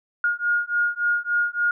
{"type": "beating tone pair", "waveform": "sine", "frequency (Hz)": [1426, 1429.5], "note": ["F6", "F6"], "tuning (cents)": [36, 40], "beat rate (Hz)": 3.5, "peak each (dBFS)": -23, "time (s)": [0.24, 1.71], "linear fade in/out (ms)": 2, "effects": []}